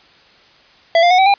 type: tone with pitch steps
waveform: square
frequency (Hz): 668 / 699.2 / 731.8 / 766 / 801.8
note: E5 / F5 / F#5 / G5 / G5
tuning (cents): +23 / +2 / -19 / -40 / +39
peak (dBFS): -9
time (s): 0.95-1.34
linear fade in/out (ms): 2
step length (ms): 78
effects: white hiss -48 dBFS RMS until 1.38 s + resampled to 11025 Hz